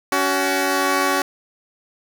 10% pulse tone pair together, 281.8 / 376.1 Hz, C#4 / F#4, +29 / +28 cents, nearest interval perfect fourth, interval 499 cents, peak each -12 dBFS, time 0.12-1.22 s, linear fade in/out 2 ms, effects 8-bit

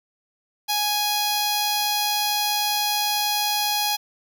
10% pulse tone with notch filter, 830.6 Hz, G#5, in tune, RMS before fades -23 dBFS, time 0.68-3.97 s, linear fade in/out 20 ms, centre 1900 Hz, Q 0.89, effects none

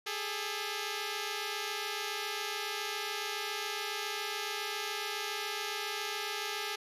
5% pulse tone pair together, 405.5 / 432.7 Hz, G#4 / A4, -41 / -29 cents, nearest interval minor second, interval 112 cents, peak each -26 dBFS, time 0.06-6.76 s, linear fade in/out 10 ms, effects low-pass 12000 Hz 12 dB/octave

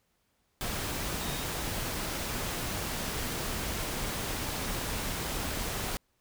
sine tone in noise, 3729 Hz, A#7, in tune, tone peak -44 dBFS, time 1.21-1.44 s, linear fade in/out 0 ms, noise pink, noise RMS -34 dBFS, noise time 0.61-5.97 s, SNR -13 dB, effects pink hiss -74 dBFS RMS until 6.2 s

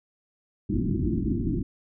white low-pass noise, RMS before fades -26 dBFS, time 0.69-1.63 s, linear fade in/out 10 ms, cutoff 350 Hz, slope 96 dB/octave, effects none

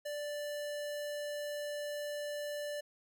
square tone, 587 Hz, D5, 1 cent flat, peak -38 dBFS, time 0.05-2.81 s, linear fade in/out 10 ms, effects none

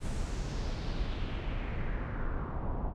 brown noise with low-pass filter sweep, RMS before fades -34 dBFS, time 0-2.94 s, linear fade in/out 50 ms, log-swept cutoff 9200 to 850 Hz, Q 2.2, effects none

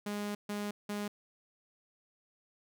sawtooth tone bursts at uneven times, 206.2 Hz, G#3, 12 cents flat, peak -31 dBFS, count 3, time 0.06-0.35 / 0.49-0.71 / 0.89-1.08 s, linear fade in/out 5 ms, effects none

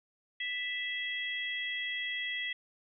harmonic tone, 659 Hz, E5, 1 cent flat, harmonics 3 / 4 / 5, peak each -35 / -43 / -38 dBFS, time 0.4-2.53 s, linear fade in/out 5 ms, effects none

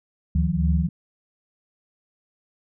sine tone cluster, 72.6 / 75.4 / 159.6 / 179.5 Hz, D2 / D2 / D#3 / F3, -19 / +46 / +44 / +48 cents, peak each -24 dBFS, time 0.35-0.89 s, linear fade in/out 5 ms, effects none

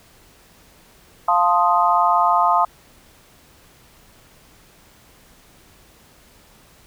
sine chord, F dominant seventh, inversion none, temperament equal, 698.5 / 880 / 1046.5 / 1244.5 Hz, F5 / A5 / C6 / Eb6, 0 / 0 / 0 / 0 cents, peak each -19 dBFS, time 1.28-2.65 s, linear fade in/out 5 ms, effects pink hiss -51 dBFS RMS until 6.86 s

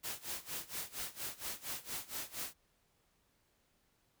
white noise with tremolo, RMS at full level -40 dBFS, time 0.03-2.54 s, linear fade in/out 20 ms, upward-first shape sine, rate 4.3 Hz, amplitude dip 90%, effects pink hiss -75 dBFS RMS until 4.2 s

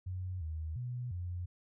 sine tone with pitch steps, 91.8 / 79.1 / 123.2 / 88.8 Hz, F#2 / D#2 / B2 / F2, -13 / +29 / -4 / +29 cents, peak -36 dBFS, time 0.06-1.46 s, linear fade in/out 10 ms, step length 350 ms, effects none

